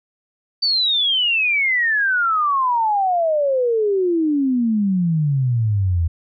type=exponential sweep; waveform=sine; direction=down; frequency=4620 to 80.4 Hz; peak=-15 dBFS; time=0.62-6.08 s; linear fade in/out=10 ms; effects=none